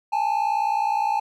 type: tone pair together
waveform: triangle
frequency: 821.2 / 881 Hz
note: G#5 / A5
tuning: -20 / +2 cents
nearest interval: minor second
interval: 122 cents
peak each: -21 dBFS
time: 0.12-1.2 s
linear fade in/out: 10 ms
effects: none